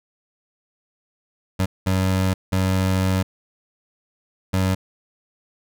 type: tone bursts at uneven times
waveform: 25% pulse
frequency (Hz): 94.1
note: F#2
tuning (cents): +30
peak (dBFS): -14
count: 4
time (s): 1.59-1.66 / 1.86-2.34 / 2.52-3.23 / 4.53-4.75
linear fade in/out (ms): 10
effects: none